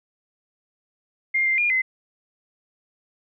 sine tone with pitch steps, 2115 / 2094 / 2418 / 2051 Hz, C7 / C7 / D7 / C7, +18 / +1 / +50 / -35 cents, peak -18 dBFS, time 1.34-1.82 s, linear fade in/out 10 ms, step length 120 ms, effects none

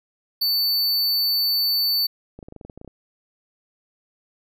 square tone, 4500 Hz, C#8, 25 cents sharp, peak -19 dBFS, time 0.41-2.07 s, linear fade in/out 10 ms
clicks, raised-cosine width 2 ms, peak -26 dBFS, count 12, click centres 2.39 / 2.428 / 2.485 / 2.524 / 2.563 / 2.612 / 2.65 / 2.698 / 2.776 / 2.814 / 2.847 / 2.877 s
effects none

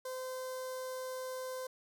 sawtooth tone with notch filter, 515 Hz, C5, 28 cents flat, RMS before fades -41 dBFS, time 0.05-1.67 s, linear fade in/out 5 ms, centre 2500 Hz, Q 0.77, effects none

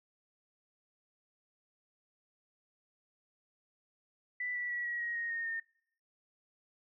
sine tone with pitch steps, 1980 / 1957.3 / 1934.8 / 1912.6 / 1890.6 / 1868.9 / 1847.4 / 1826.2 Hz, B6 / B6 / B6 / A#6 / A#6 / A#6 / A#6 / A#6, +4 / -16 / -36 / +44 / +24 / +4 / -16 / -36 cents, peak -34 dBFS, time 4.4-5.6 s, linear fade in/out 5 ms, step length 150 ms, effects noise-tail reverb RT60 0.7 s tail -25 dB re dry

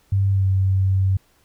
sine tone with pitch glide, 98 to 95.54 Hz, G2 to G2, 0 to -44 cents, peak -15 dBFS, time 0.12-1.17 s, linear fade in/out 5 ms, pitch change -44 cents, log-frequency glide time 0.31-0.46 s, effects pink hiss -60 dBFS RMS until 1.44 s

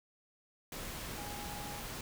sine tone in noise, 823 Hz, G#5, 16 cents flat, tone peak -47 dBFS, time 1.18-1.8 s, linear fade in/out 2 ms, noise pink, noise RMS -43 dBFS, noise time 0.72-2.01 s, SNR -7 dB, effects none

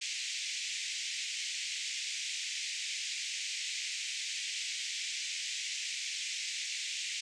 pink band-pass noise, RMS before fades -38 dBFS, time 0.01-7.21 s, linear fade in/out 10 ms, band 2100 to 7800 Hz, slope 48 dB/octave, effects none

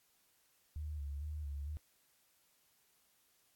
sine tone with vibrato, 73.42 Hz, D2, in tune, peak -39 dBFS, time 0.76-1.77 s, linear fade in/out 0 ms, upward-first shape square, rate 2.2 Hz, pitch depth 56 cents each way, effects white hiss -73 dBFS RMS until 3.55 s + AAC 64 kbps

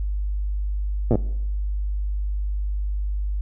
slowing click train, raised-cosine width 2 ms, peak -7 dBFS, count 6, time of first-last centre 1.11-1.155 s, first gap 8 ms, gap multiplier 1.06, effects noise-tail reverb RT60 0.9 s tail -20 dB re dry + added 50 Hz sine -22 dBFS peak until 3.41 s

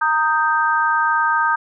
sine chord, Eb major, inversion second, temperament equal with one note detuned, 923.8 / 1244.5 / 1568 Hz, Bb5 / Eb6 / G6, -16 / 0 / 0 cents, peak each -19 dBFS, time 0.01-1.56 s, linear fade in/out 10 ms, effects none

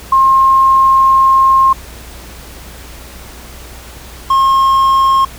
sine / triangle tone pair in turn, 1067 / 1073.8 Hz, C6 / C6, +34 / +45 cents, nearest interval unison, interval 11 cents, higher second, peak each -5 dBFS, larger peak neither, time 0.12-1.73 / 4.3-5.25 s, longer first, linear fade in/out 5 ms, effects added 60 Hz sine -33 dBFS peak until 5.38 s + pink hiss -34 dBFS RMS until 5.38 s

